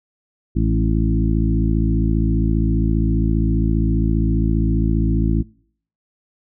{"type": "harmonic tone with a mistuned harmonic", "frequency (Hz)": 55, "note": "A1", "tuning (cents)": 0, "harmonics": [1, 2, 3, 4, 5, 6], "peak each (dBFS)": [-18, -21, -23, -24, -25, -26], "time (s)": [0.55, 5.43], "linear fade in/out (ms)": 20, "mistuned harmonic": 4, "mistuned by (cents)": -20, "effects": ["noise-tail reverb RT60 0.6 s tail -25 dB re dry"]}